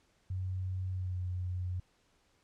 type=tone with pitch glide; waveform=sine; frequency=93 to 90.56 Hz; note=F#2 to F#2; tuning=+9 to -37 cents; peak=-33 dBFS; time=0.3-1.8 s; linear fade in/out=5 ms; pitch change=-46 cents; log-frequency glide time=0.92-1.2 s; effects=pink hiss -71 dBFS RMS until 2.43 s + low-pass 8000 Hz 12 dB/octave